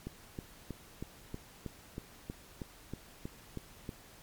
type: click train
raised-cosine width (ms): 3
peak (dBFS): -26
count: 13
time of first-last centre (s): 0.07-3.892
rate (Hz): 3.14
effects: pink hiss -56 dBFS RMS until 4.22 s + MP3 96 kbps